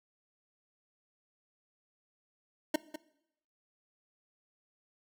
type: tone with echo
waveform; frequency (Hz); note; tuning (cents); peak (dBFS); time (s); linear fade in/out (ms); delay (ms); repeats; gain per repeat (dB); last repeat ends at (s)
25% pulse; 308.1; D#4; -17; -21; 2.74-2.76; 5; 200; 1; -12; 2.96
effects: noise-tail reverb RT60 0.8 s tail -19 dB re dry